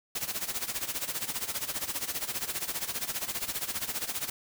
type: noise with tremolo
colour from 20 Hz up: white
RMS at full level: -31 dBFS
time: 0.15-4.3 s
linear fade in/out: 5 ms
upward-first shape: sine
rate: 15 Hz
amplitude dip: 80%
effects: none